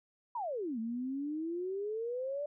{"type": "exponential two-way sweep", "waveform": "sine", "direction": "down then up", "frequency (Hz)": [1002, 220, 594], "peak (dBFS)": -34, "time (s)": [0.35, 2.46], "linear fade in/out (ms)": 5, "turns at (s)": 0.79, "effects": []}